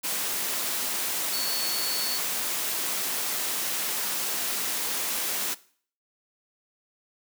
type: tone in noise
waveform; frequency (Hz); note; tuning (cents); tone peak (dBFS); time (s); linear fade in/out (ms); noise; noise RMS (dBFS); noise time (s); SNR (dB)
sine; 4435; C#8; 0; -29; 1.32-2.19; 20; white; -29; 0.03-5.55; -3
effects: noise-tail reverb RT60 0.5 s tail -19 dB re dry + high-pass 200 Hz 12 dB/octave